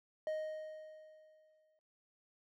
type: tone with exponential decay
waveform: triangle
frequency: 622.3 Hz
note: D#5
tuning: in tune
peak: -32 dBFS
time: 0.27-1.79 s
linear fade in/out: 1 ms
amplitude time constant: 330 ms
effects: noise-tail reverb RT60 0.2 s tail -19 dB re dry